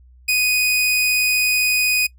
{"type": "tone", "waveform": "sawtooth", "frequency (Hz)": 2489, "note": "D#7", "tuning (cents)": 0, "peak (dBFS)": -12, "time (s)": [0.28, 2.07], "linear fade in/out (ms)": 10, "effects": ["noise-tail reverb RT60 0.1 s tail -23 dB re dry", "added 62 Hz sine -45 dBFS peak until 2.18 s"]}